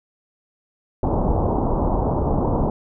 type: low-pass noise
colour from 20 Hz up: pink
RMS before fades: -20 dBFS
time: 1.03-2.7 s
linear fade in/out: 2 ms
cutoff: 1000 Hz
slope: 48 dB/octave
effects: none